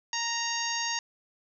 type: harmonic tone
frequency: 931 Hz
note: A#5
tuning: 2 cents flat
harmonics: 1 / 2 / 3 / 4 / 5 / 6 / 7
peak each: -35 / -35 / -37 / -40 / -36 / -37 / -35 dBFS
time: 0.13-0.99 s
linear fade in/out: 2 ms
effects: none